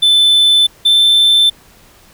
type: tone pair in turn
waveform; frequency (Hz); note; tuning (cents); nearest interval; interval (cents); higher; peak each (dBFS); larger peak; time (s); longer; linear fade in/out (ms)
triangle; 3520 / 3544; A7 / A7; 0 / +12; unison; 12; second; -5; neither; 0.02-0.67 / 0.85-1.5; neither; 10
effects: pink hiss -45 dBFS RMS until 2.13 s